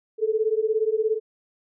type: beating tone pair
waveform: sine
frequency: 429.2 / 446.2 Hz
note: A4 / A4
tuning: -43 / +24 cents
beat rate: 17 Hz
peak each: -23 dBFS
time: 0.18-1.2 s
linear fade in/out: 50 ms
effects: none